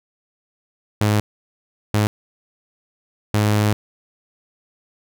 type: tone bursts at uneven times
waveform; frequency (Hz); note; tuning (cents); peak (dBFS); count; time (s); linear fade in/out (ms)
sawtooth; 105.2; G#2; +23; -11; 3; 1.01-1.2 / 1.94-2.07 / 3.34-3.73; 0
effects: none